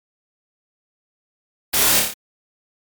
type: noise with echo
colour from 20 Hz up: white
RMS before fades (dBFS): -18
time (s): 1.73-2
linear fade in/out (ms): 10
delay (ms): 28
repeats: 5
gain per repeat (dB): -3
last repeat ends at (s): 2.14
effects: MP3 96 kbps